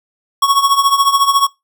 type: tone with tremolo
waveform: square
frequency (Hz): 1108.7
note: C#6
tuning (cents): 0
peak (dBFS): -7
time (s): 0.42-1.47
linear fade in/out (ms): 5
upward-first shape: triangle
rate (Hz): 14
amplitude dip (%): 80
effects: noise-tail reverb RT60 0.2 s tail -22 dB re dry